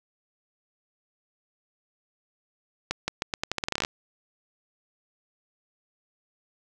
accelerating click train, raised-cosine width 0.2 ms, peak -9 dBFS, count 16, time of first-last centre 2.91-3.849 s, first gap 170 ms, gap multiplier 0.83, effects none

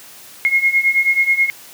sine beating tone pair, 2150 / 2159.3 Hz, C7 / C#7, +47 / -46 cents, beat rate 9.3 Hz, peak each -17 / -14 dBFS, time 0.45-1.5 s, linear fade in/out 0 ms, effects white hiss -40 dBFS RMS until 1.73 s + high-pass 100 Hz 12 dB/octave

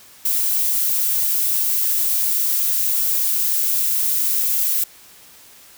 violet noise, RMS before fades -19 dBFS, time 0.25-4.84 s, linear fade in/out 5 ms, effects white hiss -46 dBFS RMS until 5.77 s

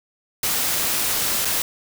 white noise with dropouts, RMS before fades -22 dBFS, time 0.43-1.62 s, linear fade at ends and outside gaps 2 ms, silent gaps 1.449-1.453 s, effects none

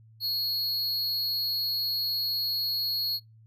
square tone with amplitude modulation, 4321 Hz, C#8, 45 cents flat, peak -25 dBFS, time 0.2-3.2 s, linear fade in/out 50 ms, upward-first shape sine, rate 244 Hz, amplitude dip 50%, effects noise-tail reverb RT60 0.2 s tail -26 dB re dry + added 111 Hz sine -52 dBFS peak until 3.46 s

